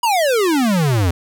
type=exponential sweep; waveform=square; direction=down; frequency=987.8 to 81.9 Hz; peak=-14 dBFS; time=0.03-1.11 s; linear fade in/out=5 ms; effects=none